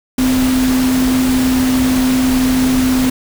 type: tone in noise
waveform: sine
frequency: 257.1 Hz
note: C4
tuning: 30 cents flat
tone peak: -11 dBFS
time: 0.18-3.1 s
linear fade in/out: 5 ms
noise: pink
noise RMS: -21 dBFS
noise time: 0.18-3.1 s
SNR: +7 dB
effects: none